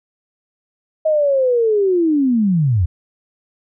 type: linear sweep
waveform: sine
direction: down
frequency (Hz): 636 to 78.1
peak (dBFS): -12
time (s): 1.05-2.86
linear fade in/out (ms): 10
effects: none